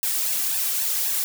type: noise with flanger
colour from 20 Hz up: blue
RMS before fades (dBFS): -24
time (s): 0.03-1.24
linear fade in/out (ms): 0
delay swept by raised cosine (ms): 1.1 to 2.6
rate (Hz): 3.8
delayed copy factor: +0.95
effects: none